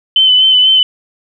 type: tone with vibrato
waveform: sine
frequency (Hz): 3042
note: F#7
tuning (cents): +47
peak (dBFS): -5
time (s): 0.16-0.83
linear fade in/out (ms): 2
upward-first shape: sine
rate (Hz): 4.1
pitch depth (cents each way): 28
effects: none